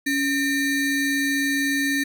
square ring-modulated tone, 1046.5 Hz, C6, in tune, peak -18 dBFS, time 0.06-2.04 s, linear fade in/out 10 ms, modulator 767 Hz, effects 9-bit

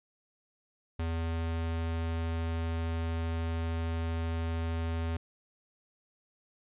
square tone, 82.41 Hz, E2, in tune, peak -31 dBFS, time 0.99-5.17 s, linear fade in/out 5 ms, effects resampled to 8000 Hz

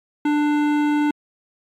sine tone with hard clipping, 296.1 Hz, D4, 14 cents sharp, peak -18 dBFS, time 0.25-1.11 s, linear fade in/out 5 ms, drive 15 dB, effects MP3 64 kbps

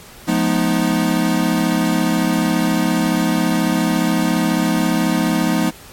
square chord, F half-diminished seventh, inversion none, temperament equal with one note detuned, 174.61 / 212.5 / 246.9 / 311.1 Hz, F3 / Ab3 / Cb4 / Eb4, 0 / +40 / 0 / 0 cents, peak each -21 dBFS, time 0.27-5.71 s, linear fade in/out 20 ms, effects pink hiss -40 dBFS RMS until 5.92 s + MP3 64 kbps

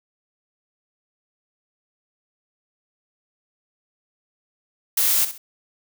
blue noise with echo, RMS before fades -19 dBFS, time 4.97-5.25 s, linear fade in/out 5 ms, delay 65 ms, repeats 2, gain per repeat -11 dB, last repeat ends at 5.38 s, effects none

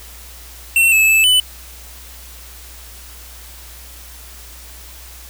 square tone with pitch steps, 2708 / 2605 / 2623 / 2998 Hz, E7 / E7 / E7 / F#7, +46 / -21 / -9 / +22 cents, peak -10 dBFS, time 0.76-1.4 s, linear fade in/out 2 ms, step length 160 ms, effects added 60 Hz sine -38 dBFS peak until 5.29 s + white hiss -39 dBFS RMS until 5.29 s

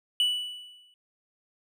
triangle tone with exponential decay, 2960 Hz, F#7, in tune, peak -18 dBFS, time 0.2-0.94 s, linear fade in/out 1 ms, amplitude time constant 160 ms, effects none

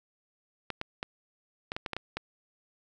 clicks, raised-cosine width 0.3 ms, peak -17 dBFS, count 9, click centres 0.703 / 0.814 / 1.029 / 1.719 / 1.765 / 1.862 / 1.933 / 1.966 / 2.17 s, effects none

